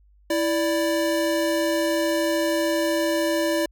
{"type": "tone pair together", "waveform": "square", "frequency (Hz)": [329.6, 586.7], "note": ["E4", "D5"], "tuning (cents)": [0, -2], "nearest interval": "minor seventh", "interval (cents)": 998, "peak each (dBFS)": -24, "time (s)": [0.3, 3.66], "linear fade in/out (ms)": 5, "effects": ["added 50 Hz sine -53 dBFS peak until 3.71 s"]}